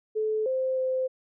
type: tone with pitch steps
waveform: sine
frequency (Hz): 433.2 / 521 / 518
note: A4 / C5 / C5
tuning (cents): -27 / -7 / -17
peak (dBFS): -24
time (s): 0.15-1.08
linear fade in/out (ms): 20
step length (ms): 310
effects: none